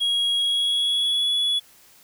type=tone with pitch glide; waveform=triangle; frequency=3300 to 3397 Hz; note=G#7 to G#7; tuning=-12 to +38 cents; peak=-18 dBFS; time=0-1.6 s; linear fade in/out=20 ms; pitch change=+50 cents; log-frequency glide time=0.36-1.3 s; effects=white hiss -53 dBFS RMS until 2.03 s